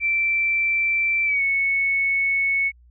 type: tone with pitch glide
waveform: sine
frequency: 2340 to 2209 Hz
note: D7 to C#7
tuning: -7 to -7 cents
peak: -18 dBFS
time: 0-2.72 s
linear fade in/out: 50 ms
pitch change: -100 cents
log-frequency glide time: 1.25-1.42 s
effects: added 60 Hz sine -49 dBFS peak until 2.9 s